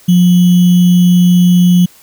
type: tone with sample-and-hold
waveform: sine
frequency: 177.8 Hz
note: F3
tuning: 31 cents sharp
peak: -4 dBFS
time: 0.08-1.86 s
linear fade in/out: 10 ms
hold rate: 3150 Hz
effects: white hiss -43 dBFS RMS until 2.02 s